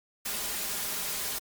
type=noise with comb filter; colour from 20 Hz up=white; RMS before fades=-33 dBFS; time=0.25-1.39 s; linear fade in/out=10 ms; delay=4.9 ms; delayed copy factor=+0.5; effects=Opus 48 kbps